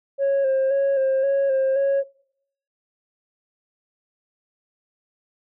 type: tone with vibrato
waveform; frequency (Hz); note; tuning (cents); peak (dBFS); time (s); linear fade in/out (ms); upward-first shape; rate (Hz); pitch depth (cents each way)
sine; 542; C#5; -39; -15; 0.18-2.04; 50; square; 1.9; 31
effects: noise-tail reverb RT60 0.7 s tail -23 dB re dry + tanh soft clip ceiling -16 dBFS